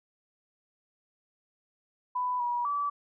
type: tone with pitch steps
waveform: sine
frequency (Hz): 995 / 964 / 1153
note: B5 / B5 / D6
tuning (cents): +13 / -42 / -32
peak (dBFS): -27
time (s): 2.15-2.9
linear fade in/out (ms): 10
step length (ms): 250
effects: none